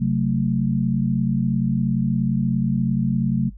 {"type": "chord", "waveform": "sine", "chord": "F# diminished", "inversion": "second", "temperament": "just", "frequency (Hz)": [133.2, 185, 222], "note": ["C3", "F#3", "A3"], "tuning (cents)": [31, 0, 16], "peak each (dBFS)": -22, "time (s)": [0, 3.5], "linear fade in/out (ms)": 20, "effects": ["noise-tail reverb RT60 0.1 s tail -18 dB re dry", "added 50 Hz sine -37 dBFS peak until 3.57 s"]}